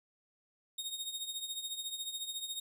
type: tone with tremolo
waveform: sawtooth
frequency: 3720 Hz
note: A#7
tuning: 4 cents flat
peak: -32 dBFS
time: 0.78-2.6 s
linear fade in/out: 5 ms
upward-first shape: triangle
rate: 14 Hz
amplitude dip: 75%
effects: none

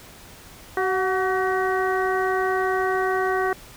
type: harmonic tone with a mistuned harmonic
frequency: 378.6 Hz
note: F#4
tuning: 40 cents sharp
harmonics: 1 / 2 / 3 / 4 / 5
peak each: -23 / -26 / -28 / -29 / -30 dBFS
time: 0.77-3.53 s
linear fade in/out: 2 ms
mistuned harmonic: 2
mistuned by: -44 cents
effects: pink hiss -45 dBFS RMS until 3.76 s

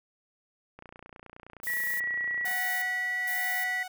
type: click train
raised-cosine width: 0.5 ms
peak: -31 dBFS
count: 52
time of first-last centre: 0.79-2.513 s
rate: 29.6 Hz
type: noise bursts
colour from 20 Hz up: violet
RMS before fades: -38 dBFS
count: 3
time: 1.63-3.64 s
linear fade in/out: 5 ms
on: 370 ms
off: 450 ms
type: tone with pitch glide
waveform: sine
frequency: 1930 to 1952.4 Hz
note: B6 to B6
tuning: -40 to -20 cents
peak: -28 dBFS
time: 1.67-3.83 s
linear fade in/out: 2 ms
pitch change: +20 cents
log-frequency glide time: 2.19-3.42 s
type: tone with tremolo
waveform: sawtooth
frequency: 740 Hz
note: F#5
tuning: in tune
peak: -31 dBFS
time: 2.45-3.88 s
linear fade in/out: 5 ms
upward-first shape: sine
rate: 1.1 Hz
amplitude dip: 50%
effects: none

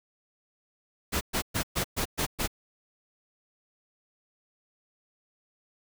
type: noise bursts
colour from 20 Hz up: pink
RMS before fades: -28 dBFS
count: 7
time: 1.12-2.477 s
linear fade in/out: 20 ms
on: 91 ms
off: 120 ms
effects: none

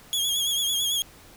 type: tone with vibrato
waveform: sawtooth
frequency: 3310 Hz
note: G#7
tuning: 6 cents flat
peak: -20 dBFS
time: 0.13-1.02 s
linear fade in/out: 0 ms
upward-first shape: triangle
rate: 9 Hz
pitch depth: 68 cents each way
effects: pink hiss -50 dBFS RMS until 1.36 s

